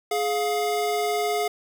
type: tone pair together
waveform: square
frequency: 420 / 706.4 Hz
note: G#4 / F5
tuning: +19 / +20 cents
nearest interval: major sixth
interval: 901 cents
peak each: -26 dBFS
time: 0.11-1.48 s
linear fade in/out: 5 ms
effects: none